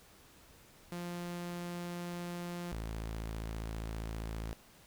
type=tone pair in turn; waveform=sawtooth; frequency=174.61 / 55 Hz; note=F3 / A1; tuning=0 / 0 cents; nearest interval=octave + minor sixth; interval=2000 cents; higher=first; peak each=-35 / -34 dBFS; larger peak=second; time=0.92-2.72 / 2.72-4.53 s; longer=second; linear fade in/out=0 ms; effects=pink hiss -60 dBFS RMS until 4.86 s

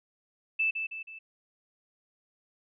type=tone with echo; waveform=sine; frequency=2637 Hz; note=E7; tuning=in tune; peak=-24 dBFS; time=0.59-0.71 s; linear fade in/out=10 ms; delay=160 ms; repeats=3; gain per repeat=-6 dB; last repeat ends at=1.19 s; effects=none

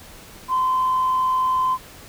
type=tone with frequency modulation; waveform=sine; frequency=1030 Hz; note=C6; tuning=28 cents flat; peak=-16 dBFS; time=0.48-1.78 s; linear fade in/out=50 ms; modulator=49.2 Hz; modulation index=0.2; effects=tanh soft clip ceiling -13 dBFS + pink hiss -43 dBFS RMS until 2.08 s

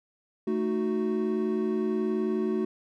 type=chord; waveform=triangle; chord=D# diminished; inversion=second; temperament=equal; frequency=220 / 311.1 / 370 Hz; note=A3 / D#4 / F#4; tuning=0 / 0 / 0 cents; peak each=-27 / -31 / -26 dBFS; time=0.47-2.65 s; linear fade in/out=5 ms; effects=none

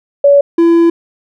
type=tone pair in turn; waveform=sine / triangle; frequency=567 / 336.3 Hz; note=C#5 / E4; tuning=+39 / +35 cents; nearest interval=major sixth; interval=904 cents; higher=first; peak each=-3 dBFS; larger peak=neither; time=0.24-0.41 / 0.58-0.9 s; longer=second; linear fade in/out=5 ms; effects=none

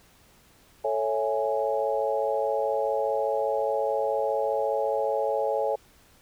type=chord; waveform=sine; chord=A major seventh; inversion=none; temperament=equal; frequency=440 / 554.4 / 659.3 / 830.6 Hz; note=A4 / C#5 / E5 / G#5; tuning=0 / 0 / 0 / 0 cents; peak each=-29 / -27 / -31 / -30 dBFS; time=0.84-5.76 s; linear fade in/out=10 ms; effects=pink hiss -58 dBFS RMS until 6.21 s

